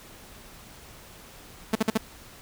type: tone bursts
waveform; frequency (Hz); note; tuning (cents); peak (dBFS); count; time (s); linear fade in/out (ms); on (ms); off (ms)
sawtooth; 220; A3; 0; -16; 4; 1.73-1.976; 5; 24; 50
effects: pink hiss -48 dBFS RMS until 2.41 s